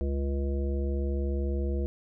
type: harmonic tone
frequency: 69.5 Hz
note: C#2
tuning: 5 cents sharp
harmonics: 1 / 3 / 5 / 7 / 9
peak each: -27 / -37 / -36 / -39 / -45 dBFS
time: 0.01-1.86 s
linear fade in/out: 0 ms
effects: none